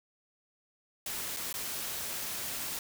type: noise with dropouts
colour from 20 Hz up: white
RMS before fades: -37 dBFS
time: 1.06-2.79 s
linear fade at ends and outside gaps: 2 ms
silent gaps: 1.365-1.369 / 1.528-1.54 s
effects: none